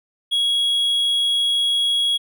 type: tone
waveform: triangle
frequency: 3322 Hz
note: G#7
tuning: in tune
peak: -15 dBFS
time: 0.31-2.18 s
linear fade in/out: 20 ms
effects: none